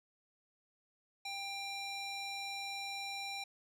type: tone with band-pass filter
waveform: square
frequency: 792 Hz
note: G5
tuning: 18 cents sharp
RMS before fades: -42 dBFS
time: 1.25-3.44 s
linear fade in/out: 5 ms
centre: 3800 Hz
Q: 1.1
effects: none